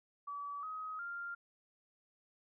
sine tone with pitch steps, 1146 / 1264.2 / 1394.7 Hz, D6 / D#6 / F6, -43 / +27 / -3 cents, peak -40 dBFS, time 0.27-1.35 s, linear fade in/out 10 ms, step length 360 ms, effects none

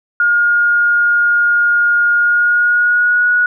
sine tone with pitch glide, 1424 to 1459 Hz, F6 to F#6, +33 to -25 cents, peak -9 dBFS, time 0.2-3.46 s, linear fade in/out 2 ms, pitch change +42 cents, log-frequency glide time 2.15-3.29 s, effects none

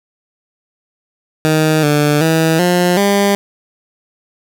15% pulse tone with pitch steps, 156.2 / 147.8 / 161.4 / 177.7 / 200.7 Hz, D#3 / D3 / E3 / F3 / G3, +7 / +11 / -36 / +30 / +41 cents, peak -4 dBFS, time 1.45-3.35 s, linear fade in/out 0 ms, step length 380 ms, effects none

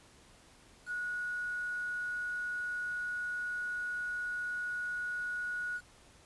sine tone with quantisation, 1458 Hz, F#6, 26 cents flat, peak -34 dBFS, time 0.86-5.81 s, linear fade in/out 50 ms, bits 9, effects pink hiss -60 dBFS RMS until 6.25 s + resampled to 24000 Hz

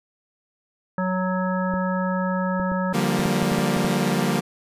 harmonic tone, 185.2 Hz, F#3, 2 cents sharp, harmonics 1 / 3 / 5 / 7 / 9, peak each -23 / -28 / -30 / -31 / -33 dBFS, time 0.98-2.93 s, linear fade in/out 2 ms
clicks, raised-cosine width 3 ms, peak -20 dBFS, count 10, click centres 1.739 / 2.599 / 2.718 / 3.194 / 3.259 / 3.428 / 3.519 / 3.587 / 3.767 / 3.848 s
sawtooth chord, G minor seventh, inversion second, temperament equal with one note detuned, 146.83 / 177.67 / 196 / 233.1 Hz, D3 / F3 / G3 / Bb3, 0 / +30 / 0 / 0 cents, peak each -23 / -21 / -21 / -21 dBFS, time 2.93-4.41 s, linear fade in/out 20 ms
effects resampled to 32000 Hz

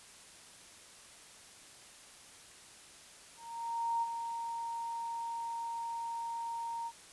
sine tone with ADSR envelope, 927 Hz, A#5, 10 cents flat, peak -29 dBFS, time 3.36-6.92 s, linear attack 660 ms, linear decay 34 ms, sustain -7 dB, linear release 52 ms, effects white hiss -55 dBFS RMS until 7.12 s + resampled to 24000 Hz

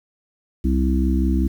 harmonic tone, 65.41 Hz, C2, in tune, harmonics 1 / 3 / 4 / 5, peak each -18 / -23 / -24 / -25 dBFS, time 0.64-1.48 s, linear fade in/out 10 ms, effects 8-bit

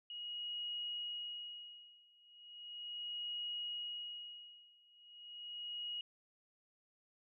sine tone with tremolo, 2893 Hz, F#7, 40 cents flat, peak -39 dBFS, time 0.1-6.01 s, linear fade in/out 2 ms, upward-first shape sine, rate 0.37 Hz, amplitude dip 95%, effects none

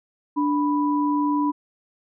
sine tone pair together, 293.3 / 987.8 Hz, D4 / B5, -2 / 0 cents, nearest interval octave + major sixth, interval 2102 cents, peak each -20 / -24 dBFS, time 0.36-1.52 s, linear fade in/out 20 ms, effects none

